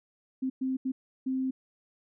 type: tone bursts at uneven times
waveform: sine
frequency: 261.6 Hz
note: C4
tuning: in tune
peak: -27 dBFS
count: 4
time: 0.42-0.5 / 0.61-0.77 / 0.85-0.92 / 1.26-1.51 s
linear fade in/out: 10 ms
effects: none